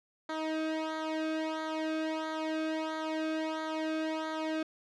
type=tone with flanger; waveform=sawtooth; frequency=315.7 Hz; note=D#4; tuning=25 cents sharp; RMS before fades=-34 dBFS; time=0.29-4.63 s; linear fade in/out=5 ms; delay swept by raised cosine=0.37 to 1.01 ms; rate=1.5 Hz; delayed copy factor=-1; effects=low-pass 4000 Hz 12 dB/octave